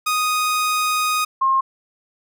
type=tone pair in turn; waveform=sawtooth / sine; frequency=1244.5 / 1067.7 Hz; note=D#6 / C6; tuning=0 / +35 cents; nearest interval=minor third; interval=265 cents; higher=first; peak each=-14 dBFS; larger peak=neither; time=0.06-1.25 / 1.41-1.61 s; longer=first; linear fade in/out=10 ms; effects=none

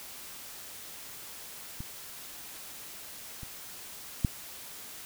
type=clicks; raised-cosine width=5 ms; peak=-26 / -30 / -12 dBFS; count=3; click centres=1.805 / 3.432 / 4.248 s; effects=white hiss -45 dBFS RMS until 5.05 s

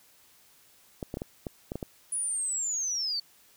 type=clicks; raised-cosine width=2 ms; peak=-20 dBFS; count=8; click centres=1.028 / 1.141 / 1.171 / 1.219 / 1.468 / 1.719 / 1.756 / 1.828 s
type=linear sweep; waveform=sine; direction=down; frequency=9956 to 4435 Hz; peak=-28 dBFS; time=2.12-3.2 s; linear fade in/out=5 ms
effects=white hiss -60 dBFS RMS until 3.56 s

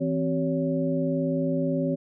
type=tone cluster; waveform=sine; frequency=163 / 261.4 / 381 / 563 Hz; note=E3 / C4 / G4 / C#5; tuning=-19 / -1 / -49 / +27 cents; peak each=-28 / -26 / -33 / -29 dBFS; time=0-1.96 s; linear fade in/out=20 ms; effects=none

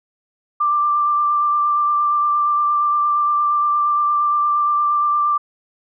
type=tone with vibrato; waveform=sine; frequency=1181 Hz; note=D6; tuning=9 cents sharp; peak=-14 dBFS; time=0.6-5.38 s; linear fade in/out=10 ms; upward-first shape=sine; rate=8.6 Hz; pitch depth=14 cents each way; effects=none

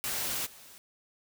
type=noise with level steps; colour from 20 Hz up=white; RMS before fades=-33 / -52 dBFS; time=0.04-0.78 s; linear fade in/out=0 ms; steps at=0.45 s; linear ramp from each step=20 ms; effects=none

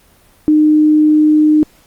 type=tone; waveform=sine; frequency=305.2 Hz; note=D#4; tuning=33 cents flat; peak=-6 dBFS; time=0.48-1.63 s; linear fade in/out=0 ms; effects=pink hiss -49 dBFS RMS until 1.86 s + Opus 24 kbps

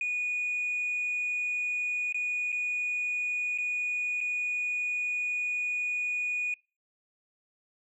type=tone with dropouts; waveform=sine; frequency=2462 Hz; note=D#7; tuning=19 cents flat; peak=-26 dBFS; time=0.01-6.54 s; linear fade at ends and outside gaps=2 ms; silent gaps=2.125-2.144 / 2.52-2.526 / 3.577-3.584 / 4.206-4.211 s; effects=noise-tail reverb RT60 0.3 s tail -25 dB re dry + tanh soft clip ceiling -25 dBFS

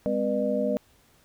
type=tone cluster; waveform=sine; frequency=205.3 / 257.8 / 485.3 / 604 Hz; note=G#3 / C4 / B4 / D5; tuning=-20 / -26 / -30 / +48 cents; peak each=-29 / -30 / -29 / -27 dBFS; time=0.06-0.77 s; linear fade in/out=0 ms; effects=pink hiss -61 dBFS RMS until 1.24 s

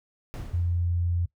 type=noise with exponential decay; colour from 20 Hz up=brown; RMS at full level=-32 dBFS; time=0.34-1.03 s; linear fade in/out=0 ms; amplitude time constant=150 ms
type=tone; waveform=sine; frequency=86.8 Hz; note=F2; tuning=10 cents flat; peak=-23 dBFS; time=0.53-1.26 s; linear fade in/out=10 ms
effects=noise-tail reverb RT60 0.1 s tail -19 dB re dry

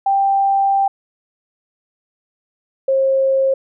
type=tone pair in turn; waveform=sine; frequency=787 / 535.9 Hz; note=G5 / C5; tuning=+7 / +41 cents; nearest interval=perfect fifth; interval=666 cents; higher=first; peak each=-12 dBFS; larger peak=neither; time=0.06-0.88 / 2.88-3.54 s; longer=first; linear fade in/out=5 ms; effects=none

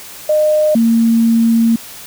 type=tone pair in turn; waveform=sine; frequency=611 / 228.9 Hz; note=D#5 / A#3; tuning=-32 / -31 cents; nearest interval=octave + perfect fourth; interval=1699 cents; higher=first; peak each=-9 / -8 dBFS; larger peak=second; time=0.29-0.75 / 0.75-1.76 s; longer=second; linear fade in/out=5 ms; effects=white hiss -33 dBFS RMS until 2.06 s

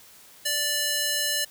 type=tone with high-pass filter; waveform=square; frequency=587.3 Hz; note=D5; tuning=in tune; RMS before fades=-26 dBFS; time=0.45-1.45 s; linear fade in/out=10 ms; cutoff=2400 Hz; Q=0.54; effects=white hiss -51 dBFS RMS until 1.5 s

